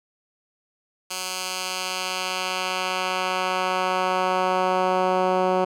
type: tone with band-pass filter sweep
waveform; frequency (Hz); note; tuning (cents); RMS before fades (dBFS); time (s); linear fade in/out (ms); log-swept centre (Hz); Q
10% pulse; 185; F#3; 0; -24; 1.1-5.65; 10; 6600 to 540; 0.71
effects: none